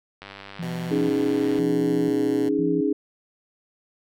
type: click train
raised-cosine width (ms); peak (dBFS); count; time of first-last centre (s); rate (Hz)
0.3; -23; 136; 0.22-1.586; 98.8
type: tone with tremolo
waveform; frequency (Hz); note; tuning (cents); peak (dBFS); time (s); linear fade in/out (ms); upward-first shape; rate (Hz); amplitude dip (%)
sine; 170; F3; -46; -28; 0.59-2.81; 5; square; 1; 80
type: tone with pitch glide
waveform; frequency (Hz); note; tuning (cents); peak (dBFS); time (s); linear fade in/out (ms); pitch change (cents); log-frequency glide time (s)
10% pulse; 125.1 to 122.88; B2 to B2; +23 to -8; -25; 0.62-2.49; 5; -31; 1.38-2.21
type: chord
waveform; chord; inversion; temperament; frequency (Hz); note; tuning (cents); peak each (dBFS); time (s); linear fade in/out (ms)
sine; C# suspended second; none; equal; 277.2 / 311.1 / 415.3; C#4 / D#4 / G#4; 0 / 0 / 0; -24; 0.91-2.93; 5
effects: none